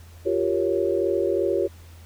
sine chord, G half-diminished seventh, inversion third, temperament equal, 349.2 / 392 / 466.2 / 554.4 Hz, F4 / G4 / Bb4 / Db5, 0 / 0 / 0 / 0 cents, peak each -25 / -24 / -28 / -26 dBFS, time 0.25-1.68 s, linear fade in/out 20 ms, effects added 84 Hz sine -43 dBFS peak until 2.05 s + pink hiss -53 dBFS RMS until 2.05 s

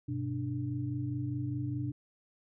sine tone cluster, 101 / 125.9 / 294.9 Hz, G#2 / B2 / D4, -48 / +34 / +7 cents, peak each -40 / -34 / -37 dBFS, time 0.08-1.92 s, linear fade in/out 10 ms, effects none

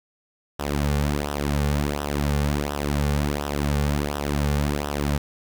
sawtooth tone with flanger, 72.5 Hz, D2, 22 cents flat, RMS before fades -24 dBFS, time 0.59-5.18 s, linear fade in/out 5 ms, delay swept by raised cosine 0.44 to 3.14 ms, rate 1.4 Hz, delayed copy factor -0.75, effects 7-bit

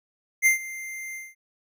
square tone with ADSR envelope, 2093 Hz, C7, in tune, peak -15 dBFS, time 0.42-1.35 s, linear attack 41 ms, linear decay 120 ms, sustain -19 dB, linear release 200 ms, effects none

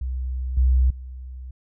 sine tone with level steps, 63.7 Hz, C2, 46 cents flat, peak -24 / -14 / -33 dBFS, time 0.01-1.51 s, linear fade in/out 5 ms, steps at 0.57 / 0.9 s, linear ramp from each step 5 ms, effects none

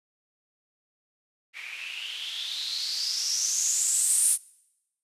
violet noise with low-pass filter sweep, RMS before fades -28 dBFS, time 1.53-4.38 s, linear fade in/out 50 ms, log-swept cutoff 2200 to 9800 Hz, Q 7.2, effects noise-tail reverb RT60 0.9 s tail -24 dB re dry + resampled to 32000 Hz

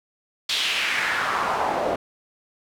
pink noise with band-pass filter sweep, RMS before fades -24 dBFS, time 0.49-1.96 s, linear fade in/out 5 ms, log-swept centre 3800 to 550 Hz, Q 2.4, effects none

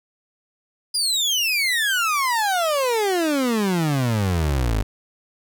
30% pulse exponential sweep, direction down, 4978 to 49 Hz, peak -16 dBFS, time 0.94-4.83 s, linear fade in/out 10 ms, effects none

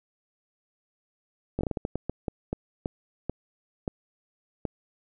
slowing click train, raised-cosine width 2 ms, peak -15 dBFS, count 15, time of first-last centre 1.59-4.652 s, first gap 19 ms, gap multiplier 1.33, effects none

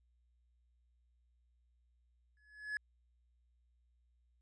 triangle tone with exponential growth, 1700 Hz, G#6, 40 cents sharp, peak -32 dBFS, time 2.37-2.77 s, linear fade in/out 1 ms, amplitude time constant 86 ms, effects added 60 Hz sine -70 dBFS peak until 4.41 s + resampled to 22050 Hz

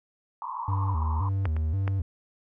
pink band-pass noise, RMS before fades -35 dBFS, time 0.42-1.29 s, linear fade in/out 2 ms, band 900 to 1100 Hz, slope 96 dB/octave
triangle tone with vibrato, 87.31 Hz, F2, in tune, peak -22 dBFS, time 0.68-2.02 s, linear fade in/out 5 ms, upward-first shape square, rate 1.9 Hz, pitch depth 190 cents each way
clicks, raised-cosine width 0.5 ms, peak -16 / -25 / -17 dBFS, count 3, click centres 1.455 / 1.566 / 1.878 s
effects none

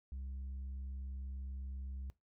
sine tone, 66.3 Hz, C2, 23 cents sharp, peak -38 dBFS, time 0.12-2.1 s, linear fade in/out 0 ms, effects noise-tail reverb RT60 0.2 s tail -23 dB re dry + tanh soft clip ceiling -40 dBFS

